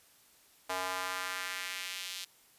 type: tone with high-pass filter sweep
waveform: square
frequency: 92.5 Hz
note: F#2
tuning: in tune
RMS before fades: -38 dBFS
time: 0.69-2.25 s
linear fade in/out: 10 ms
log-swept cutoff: 770 to 3600 Hz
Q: 1.4
effects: white hiss -63 dBFS RMS until 2.58 s + resampled to 32000 Hz